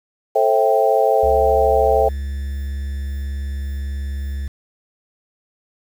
sine chord, A minor seventh, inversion none, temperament equal with one note detuned, 440 / 533.3 / 659.3 / 784 Hz, A4 / C5 / E5 / G5, 0 / +33 / 0 / 0 cents, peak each -18 dBFS, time 0.35-2.09 s, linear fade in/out 10 ms
triangle tone, 69.3 Hz, C#2, in tune, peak -20 dBFS, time 1.23-4.48 s, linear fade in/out 5 ms
effects 7-bit

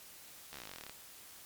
slowing click train, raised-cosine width 0.2 ms, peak -28 dBFS, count 19, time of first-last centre 0.53-0.896 s, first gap 13 ms, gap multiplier 1.05, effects white hiss -54 dBFS RMS until 1.45 s + MP3 96 kbps

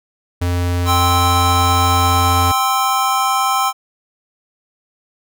square tone, 88.2 Hz, F2, 18 cents sharp, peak -16 dBFS, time 0.41-2.52 s, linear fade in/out 10 ms
square chord, C major, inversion second, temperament just, 784.9 / 1046.5 / 1308.1 Hz, G5 / C6 / E6, +2 / 0 / -14 cents, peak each -19 dBFS, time 0.85-3.73 s, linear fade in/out 50 ms
effects none

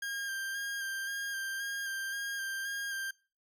40% pulse tone with vibrato, 1601 Hz, G6, 36 cents sharp, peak -34 dBFS, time 0.02-3.11 s, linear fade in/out 5 ms, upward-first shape square, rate 1.9 Hz, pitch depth 20 cents each way, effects noise-tail reverb RT60 0.4 s tail -25 dB re dry

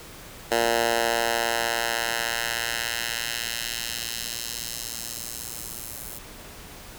10% pulse tone with high-pass filter sweep, 116.54 Hz, A#2, in tune, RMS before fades -28 dBFS, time 0.51-6.19 s, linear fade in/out 10 ms, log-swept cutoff 480 to 11000 Hz, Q 0.84, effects pink hiss -43 dBFS RMS until 6.98 s

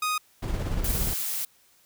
sawtooth tone, 1245 Hz, D#6, 1 cent sharp, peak -21 dBFS, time 0.02-0.18 s, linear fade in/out 5 ms
brown noise with tremolo, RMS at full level -27 dBFS, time 0.42-1.14 s, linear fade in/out 10 ms, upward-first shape square, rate 17 Hz, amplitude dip 30%
blue noise, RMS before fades -30 dBFS, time 0.84-1.45 s, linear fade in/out 5 ms
effects white hiss -61 dBFS RMS until 1.85 s

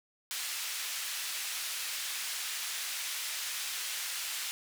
pink band-pass noise, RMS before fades -37 dBFS, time 0.31-4.51 s, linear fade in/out 0 ms, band 2200 to 15000 Hz, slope 12 dB/octave, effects none

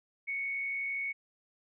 sine tone with frequency modulation, 2217 Hz, C#7, in tune, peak -32 dBFS, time 0.27-1.13 s, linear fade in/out 20 ms, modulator 111 Hz, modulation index 0.29, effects none

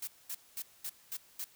blue noise bursts, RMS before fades -39 dBFS, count 6, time 0.02-1.444 s, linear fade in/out 5 ms, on 54 ms, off 220 ms, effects white hiss -62 dBFS RMS until 1.55 s

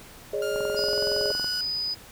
sine chord, Ab suspended fourth, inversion none, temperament equal with one note detuned, 415.3 / 554.4 / 610.2 Hz, Ab4 / Db5 / Eb5, 0 / 0 / -34 cents, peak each -28 / -31 / -31 dBFS, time 0.33-1.32 s, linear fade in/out 5 ms
sawtooth tone with pitch glide, 1407 to 1474.4 Hz, F6 to F#6, +12 to -7 cents, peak -30 dBFS, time 0.42-1.61 s, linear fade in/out 2 ms, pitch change +81 cents, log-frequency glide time 0.71-1.04 s
click train, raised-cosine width 1 ms, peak -22 dBFS, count 20, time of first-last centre 0.56-1.444 s, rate 21.5 Hz
sine tone, 4978 Hz, D#8, in tune, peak -26 dBFS, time 0.76-1.95 s, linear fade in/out 20 ms
effects pink hiss -47 dBFS RMS until 2.11 s

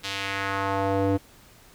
square tone with band-pass filter sweep, 98 Hz, G2, in tune, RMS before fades -26 dBFS, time 0.03-1.18 s, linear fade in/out 20 ms, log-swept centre 3900 to 360 Hz, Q 1.4, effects pink hiss -53 dBFS RMS until 1.74 s

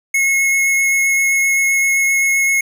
square tone with vibrato, 2175 Hz, C#7, 33 cents flat, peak -13 dBFS, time 0.14-2.61 s, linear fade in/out 5 ms, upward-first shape sine, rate 7.7 Hz, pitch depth 8 cents each way, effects none

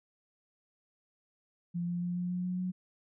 sine tone with pitch steps, 173.1 / 174.71 / 176.33 / 177.97 / 179.62 / 181.29 / 182.97 Hz, F3 / F3 / F3 / F3 / F3 / F#3 / F#3, -15 / +1 / +17 / +33 / +49 / -35 / -19 cents, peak -31 dBFS, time 1.74-2.72 s, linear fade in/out 20 ms, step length 140 ms, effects none

